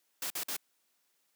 white noise bursts, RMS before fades -36 dBFS, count 3, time 0.22-0.566 s, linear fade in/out 2 ms, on 82 ms, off 50 ms, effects white hiss -75 dBFS RMS until 1.35 s + high-pass 200 Hz 12 dB/octave

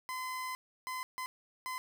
30% pulse tone bursts at uneven times, 1023 Hz, C6, 39 cents flat, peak -34 dBFS, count 4, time 0.09-0.55 / 0.87-1.03 / 1.18-1.26 / 1.66-1.78 s, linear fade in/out 0 ms, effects none

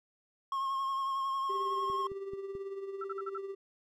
triangle tone with vibrato, 1080 Hz, C#6, 45 cents flat, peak -29 dBFS, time 0.52-2.07 s, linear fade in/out 2 ms, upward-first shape triangle, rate 11 Hz, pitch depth 32 cents each way
triangle tone with tremolo, 392 Hz, G4, in tune, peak -33 dBFS, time 1.49-3.55 s, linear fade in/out 10 ms, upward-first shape triangle, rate 18 Hz, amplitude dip 60%
click train, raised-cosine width 3 ms, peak -36 dBFS, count 4, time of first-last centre 1.9-2.552 s, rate 4.6 Hz
sine tone bursts, 1332 Hz, E6, 18 cents sharp, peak -36 dBFS, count 5, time 3.01-3.379 s, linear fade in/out 5 ms, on 33 ms, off 51 ms
effects none

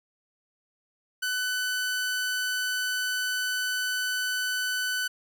sawtooth tone, 1500 Hz, F#6, 23 cents sharp, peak -23 dBFS, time 1.22-5.08 s, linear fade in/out 10 ms, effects none

